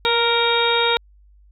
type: harmonic tone with a mistuned harmonic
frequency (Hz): 466.2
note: A#4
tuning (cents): 0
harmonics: 1 / 2 / 3 / 4 / 5 / 6 / 7 / 8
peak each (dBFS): -21 / -22 / -24 / -32 / -25 / -33 / -28 / -21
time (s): 0.05-0.97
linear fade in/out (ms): 0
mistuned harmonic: 1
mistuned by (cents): +18
effects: added 50 Hz sine -48 dBFS peak until 1.51 s